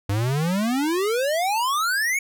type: exponential sweep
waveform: square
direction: up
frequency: 96.4 to 2263 Hz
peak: -21 dBFS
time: 0.09-2.19 s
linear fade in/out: 5 ms
effects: none